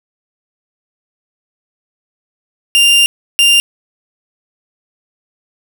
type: tone bursts at uneven times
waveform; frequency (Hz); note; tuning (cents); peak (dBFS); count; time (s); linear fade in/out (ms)
40% pulse; 2794; F7; 0; -5; 2; 2.75-3.06 / 3.39-3.6; 0
effects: none